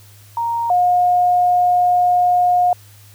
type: tone pair in turn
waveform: sine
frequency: 932.3 / 716.2 Hz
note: A#5 / F5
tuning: 0 / +43 cents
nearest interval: perfect fourth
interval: 457 cents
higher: first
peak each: -17 / -11 dBFS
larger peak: second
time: 0.37-0.7 / 0.7-2.73 s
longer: second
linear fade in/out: 2 ms
effects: added 102 Hz sine -43 dBFS peak until 3.14 s + white hiss -48 dBFS RMS until 3.14 s

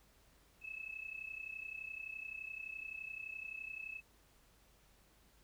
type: tone with amplitude modulation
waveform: sine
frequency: 2600 Hz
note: E7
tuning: 24 cents flat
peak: -40 dBFS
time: 0.61-4.02 s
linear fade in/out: 50 ms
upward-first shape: sine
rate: 31.7 Hz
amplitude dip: 80%
effects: added 50 Hz sine -70 dBFS peak until 5.43 s + pink hiss -69 dBFS RMS until 5.43 s

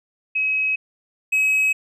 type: tone pair in turn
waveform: sine / triangle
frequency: 2550 / 2550 Hz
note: D#7 / D#7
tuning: +42 / +42 cents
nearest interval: unison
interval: 0 cents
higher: neither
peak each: -18 / -14 dBFS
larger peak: second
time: 0.35-0.76 / 1.32-1.73 s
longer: neither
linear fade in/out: 10 ms
effects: none

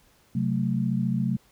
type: chord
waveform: sine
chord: F# diminished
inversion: second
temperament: equal with one note detuned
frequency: 132.18 / 185 / 220 Hz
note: C3 / F#3 / A3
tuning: +18 / 0 / 0 cents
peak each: -27 dBFS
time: 0.35-1.37 s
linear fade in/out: 5 ms
effects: pink hiss -61 dBFS RMS until 1.51 s

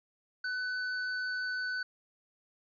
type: tone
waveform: square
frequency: 1501 Hz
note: F#6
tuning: 24 cents sharp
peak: -33 dBFS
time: 0.44-1.83 s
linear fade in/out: 5 ms
effects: resampled to 11025 Hz

